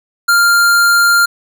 square tone, 1396.9 Hz, F6, in tune, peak -8 dBFS, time 0.28-1.26 s, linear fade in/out 10 ms, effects none

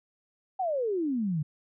sine exponential sweep, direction down, 785 to 143.1 Hz, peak -26 dBFS, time 0.59-1.43 s, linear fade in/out 10 ms, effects none

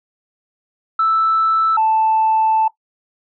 sine tone pair in turn, 1318.5 / 880 Hz, E6 / A5, 0 / 0 cents, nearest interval perfect fifth, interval 700 cents, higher first, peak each -11 dBFS, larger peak neither, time 0.99-1.77 / 1.77-2.68 s, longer second, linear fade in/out 5 ms, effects noise-tail reverb RT60 0.1 s tail -17 dB re dry + tanh soft clip ceiling -8 dBFS

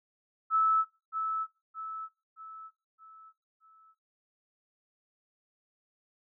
sine tone with echo, 1307 Hz, E6, 15 cents flat, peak -22 dBFS, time 0.5-0.85 s, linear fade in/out 50 ms, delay 620 ms, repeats 5, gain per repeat -7 dB, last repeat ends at 3.95 s, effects noise-tail reverb RT60 0.3 s tail -20 dB re dry

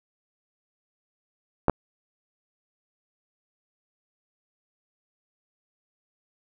clicks, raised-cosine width 1 ms, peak -6 dBFS, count 2, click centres 1.683 / 1.697 s, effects none

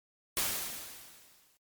white noise with exponential decay, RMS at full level -29 dBFS, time 0.37-1.57 s, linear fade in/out 0 ms, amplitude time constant 260 ms, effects MP3 96 kbps

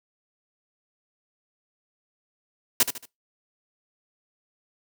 white noise with echo, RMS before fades -18 dBFS, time 2.8-2.83 s, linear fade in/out 2 ms, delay 75 ms, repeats 3, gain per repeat -9 dB, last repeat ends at 3.055 s, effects noise-tail reverb RT60 0.2 s tail -22 dB re dry + high-pass 60 Hz 12 dB/octave

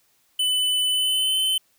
square tone with pitch glide, 3003 to 3057 Hz, F#7 to G7, +25 to -44 cents, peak -20 dBFS, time 0.39-1.58 s, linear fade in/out 5 ms, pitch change +31 cents, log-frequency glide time 0.9-1.38 s, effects white hiss -64 dBFS RMS until 1.78 s

